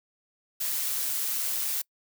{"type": "noise with amplitude modulation", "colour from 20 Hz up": "blue", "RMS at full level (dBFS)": -28, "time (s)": [0.6, 1.82], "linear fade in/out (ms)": 10, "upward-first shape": "sine", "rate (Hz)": 138, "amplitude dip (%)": 30, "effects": ["noise-tail reverb RT60 0.1 s tail -26 dB re dry"]}